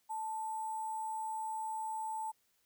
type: tone with sample-and-hold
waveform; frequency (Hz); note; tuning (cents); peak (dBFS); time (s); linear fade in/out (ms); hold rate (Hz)
sine; 880; A5; 0; -36; 0.09-2.32; 20; 8820
effects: white hiss -75 dBFS RMS until 2.65 s